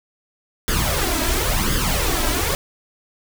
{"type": "noise with flanger", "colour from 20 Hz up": "pink", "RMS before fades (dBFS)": -20, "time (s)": [0.68, 2.55], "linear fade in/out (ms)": 0, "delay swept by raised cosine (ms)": [0.6, 3.1], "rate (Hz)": 0.95, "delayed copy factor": 0.7, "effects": []}